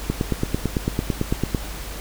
click train, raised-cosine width 3 ms, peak -7 dBFS, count 14, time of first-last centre 0.1-1.548 s, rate 8.98 Hz, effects added 50 Hz sine -33 dBFS peak until 2 s + pink hiss -35 dBFS RMS until 2 s

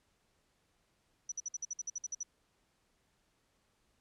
sine tone bursts, 5920 Hz, F#8, in tune, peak -35 dBFS, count 12, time 1.29-2.232 s, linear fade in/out 5 ms, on 29 ms, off 54 ms, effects pink hiss -75 dBFS RMS until 4 s + low-pass 10000 Hz 12 dB/octave

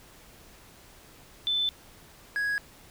sine / triangle tone pair in turn, 3520 / 1661.2 Hz, A7 / G#6, 0 / 0 cents, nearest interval octave + minor second, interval 1300 cents, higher first, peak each -24 dBFS, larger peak neither, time 1.47-1.69 / 2.36-2.58 s, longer neither, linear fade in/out 0 ms, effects pink hiss -53 dBFS RMS until 2.9 s

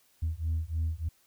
sine beating tone pair, 79 / 82.3 Hz, D#2 / E2, +27 / -2 cents, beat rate 3.3 Hz, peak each -30 dBFS, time 0.22-1.09 s, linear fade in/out 10 ms, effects tanh soft clip ceiling -24 dBFS + white hiss -66 dBFS RMS until 1.26 s

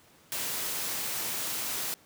white noise, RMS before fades -33 dBFS, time 0.32-1.94 s, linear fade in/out 0 ms, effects pink hiss -59 dBFS RMS until 2.05 s + high-pass 100 Hz 12 dB/octave

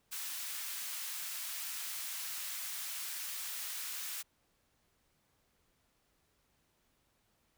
white high-pass noise, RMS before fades -41 dBFS, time 0.11-4.23 s, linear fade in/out 20 ms, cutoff 1300 Hz, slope 12 dB/octave, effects pink hiss -75 dBFS RMS until 7.57 s

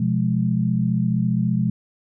sine chord, F diminished, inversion second, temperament just, 125.72 / 174.61 / 209.5 Hz, Cb3 / F3 / Ab3, +31 / 0 / +15 cents, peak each -22 dBFS, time 0-1.7 s, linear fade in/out 5 ms, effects none

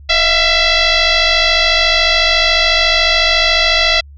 sine tone with frequency modulation, 696 Hz, F5, 6 cents flat, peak -9 dBFS, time 0.09-4.01 s, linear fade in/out 10 ms, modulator 669 Hz, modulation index 6.2, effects added 71 Hz sine -34 dBFS peak until 4.17 s

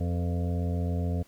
harmonic tone with a mistuned harmonic, 87.31 Hz, F2, in tune, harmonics 1 / 2 / 3 / 5 / 6 / 7 / 8, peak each -27 / -33 / -37 / -41 / -43 / -44 / -45 dBFS, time 0-1.23 s, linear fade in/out 10 ms, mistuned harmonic 6, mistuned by -38 cents, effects pink hiss -60 dBFS RMS until 1.27 s

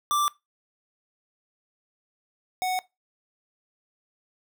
square tone pair in turn, 1174.7 / 740 Hz, D6 / F#5, 0 / 0 cents, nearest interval minor sixth, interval 800 cents, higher first, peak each -22 / -25 dBFS, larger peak first, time 0.11-0.28 / 2.62-2.79 s, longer neither, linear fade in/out 0 ms, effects noise-tail reverb RT60 0.2 s tail -20 dB re dry

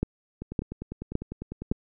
two click trains, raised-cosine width 3 ms, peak -22 / -12 dBFS, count 14 / 4, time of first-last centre 0.42-1.72 / 0.03-1.715 s, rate 10 / 1.78 Hz, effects none

